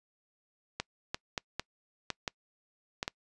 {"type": "clicks", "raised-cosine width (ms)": 0.2, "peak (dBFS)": -15, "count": 8, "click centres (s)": [0.8, 1.145, 1.378, 1.596, 2.103, 2.278, 3.029, 3.079], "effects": ["noise-tail reverb RT60 0.1 s tail -26 dB re dry", "resampled to 22050 Hz"]}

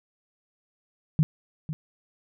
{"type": "tone with echo", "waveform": "sine", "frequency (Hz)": 155.56, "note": "D#3", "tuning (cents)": 0, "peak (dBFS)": -16, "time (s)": [1.19, 1.23], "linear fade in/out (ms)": 0, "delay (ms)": 500, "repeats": 1, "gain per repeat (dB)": -12, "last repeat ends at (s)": 1.73, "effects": []}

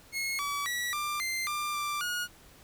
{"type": "tone with pitch steps", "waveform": "sawtooth", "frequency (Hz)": [2167, 1144, 1939, 1188, 2085, 1191, 1179, 1443], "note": ["C#7", "D6", "B6", "D6", "C7", "D6", "D6", "F#6"], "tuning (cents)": [-40, -46, -32, 20, -7, 24, 6, -44], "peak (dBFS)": -27, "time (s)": [0.12, 2.28], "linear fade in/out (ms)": 50, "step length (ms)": 270, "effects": ["pink hiss -56 dBFS RMS until 2.63 s"]}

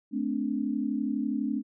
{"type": "tone cluster", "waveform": "sine", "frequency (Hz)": [217.5, 257.4, 289.5], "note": ["A3", "C4", "D4"], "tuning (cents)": [-20, -28, -25], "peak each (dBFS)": -31, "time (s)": [0.11, 1.63], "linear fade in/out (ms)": 50, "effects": []}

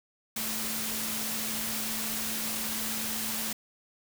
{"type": "tone in noise", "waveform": "sine", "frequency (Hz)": 220, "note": "A3", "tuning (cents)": 0, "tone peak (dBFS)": -40, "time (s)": [0.36, 3.53], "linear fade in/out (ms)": 5, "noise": "white", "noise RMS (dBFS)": -33, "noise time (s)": [0.36, 3.53], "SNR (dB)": -10, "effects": []}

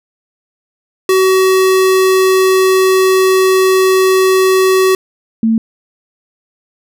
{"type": "tone pair in turn", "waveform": ["square", "sine"], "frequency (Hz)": [377.4, 224.4], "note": ["F#4", "A3"], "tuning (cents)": [34, 34], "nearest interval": "major sixth", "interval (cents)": 900, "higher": "first", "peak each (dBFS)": -8, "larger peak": "neither", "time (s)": [[1.09, 4.95], [5.43, 5.58]], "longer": "first", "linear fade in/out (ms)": 2, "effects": []}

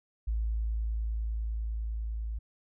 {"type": "tone with level ramp", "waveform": "sine", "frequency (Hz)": 55, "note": "A1", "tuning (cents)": 0, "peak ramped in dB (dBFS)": [-27, -32], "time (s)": [0.27, 2.39], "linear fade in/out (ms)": 10, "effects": []}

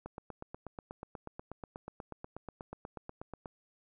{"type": "click train", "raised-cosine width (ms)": 1, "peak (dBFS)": -28, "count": 29, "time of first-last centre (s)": [0.06, 3.458], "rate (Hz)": 8.24, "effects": []}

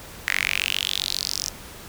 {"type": "tone with high-pass filter sweep", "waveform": "sawtooth", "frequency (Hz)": 47.43, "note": "F#1", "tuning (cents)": 44, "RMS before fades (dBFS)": -26, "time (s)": [0.27, 1.5], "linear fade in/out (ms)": 10, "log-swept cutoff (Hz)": [1900, 5800], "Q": 5, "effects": ["pink hiss -41 dBFS RMS until 1.88 s"]}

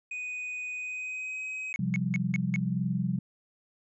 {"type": "tone with pitch glide", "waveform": "triangle", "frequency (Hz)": [2489, 2530], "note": ["D#7", "D#7"], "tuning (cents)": [0, 28], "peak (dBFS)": -32, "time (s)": [0.11, 1.73], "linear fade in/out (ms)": 5, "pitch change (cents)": 28, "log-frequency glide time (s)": [0.73, 1.42]}
{"type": "tone bursts", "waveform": "triangle", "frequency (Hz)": 2205, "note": "C#7", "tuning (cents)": -10, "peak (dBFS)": -27, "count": 5, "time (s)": [1.74, 2.56], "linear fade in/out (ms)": 0, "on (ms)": 20, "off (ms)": 180}
{"type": "chord", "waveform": "sine", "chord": "C suspended fourth", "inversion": "none", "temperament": "equal", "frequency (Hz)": [130.81, 174.61, 196], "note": ["C3", "F3", "G3"], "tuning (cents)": [0, 0, 0], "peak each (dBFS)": [-32, -30, -31], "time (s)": [1.79, 3.19], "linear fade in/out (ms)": 5}
{"effects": ["resampled to 22050 Hz"]}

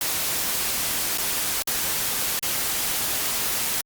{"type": "noise with dropouts", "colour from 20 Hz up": "white", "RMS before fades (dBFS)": -25, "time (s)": [0.01, 3.81], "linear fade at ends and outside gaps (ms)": 2, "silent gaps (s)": [[1.176, 1.182], [1.624, 1.673], [2.392, 2.427]], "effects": ["Opus 48 kbps"]}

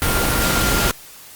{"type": "tone in noise", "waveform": "sine", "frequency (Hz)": 1396.9, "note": "F6", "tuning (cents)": 0, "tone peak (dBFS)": -24, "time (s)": [0.02, 0.91], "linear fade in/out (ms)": 0, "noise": "pink", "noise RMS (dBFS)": -18, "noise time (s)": [0.02, 0.91], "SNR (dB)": -9, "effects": ["white hiss -41 dBFS RMS until 1.35 s", "Opus 32 kbps"]}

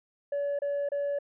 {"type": "tone bursts", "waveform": "sine", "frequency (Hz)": 570, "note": "C#5", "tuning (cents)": 48, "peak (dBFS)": -25, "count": 3, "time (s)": [0.32, 1.188], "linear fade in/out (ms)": 5, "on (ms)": 270, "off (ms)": 29, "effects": ["tanh soft clip ceiling -26 dBFS"]}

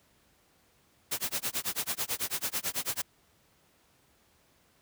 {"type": "noise with tremolo", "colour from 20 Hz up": "white", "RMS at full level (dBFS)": -30, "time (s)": [1.11, 3.02], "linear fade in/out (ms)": 10, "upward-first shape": "sine", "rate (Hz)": 9.1, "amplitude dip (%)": 100, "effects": ["pink hiss -66 dBFS RMS until 4.81 s", "high-pass 60 Hz 12 dB/octave"]}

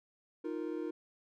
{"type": "chord", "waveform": "triangle", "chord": "Eb suspended second", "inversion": "none", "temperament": "just", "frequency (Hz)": [311.1, 350, 466.7], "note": ["Eb4", "F4", "Bb4"], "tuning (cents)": [0, 4, 2], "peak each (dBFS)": [-37, -38, -40], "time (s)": [0.44, 0.91], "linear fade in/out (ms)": 10, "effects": []}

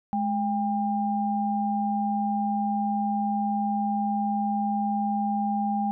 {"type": "tone pair together", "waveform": "sine", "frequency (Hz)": [210.7, 800], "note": ["G#3", "G5"], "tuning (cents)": [25, 35], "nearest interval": "octave + major seventh", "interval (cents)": 2310, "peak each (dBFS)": [-26, -26], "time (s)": [0.13, 5.91], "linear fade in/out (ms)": 0, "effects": []}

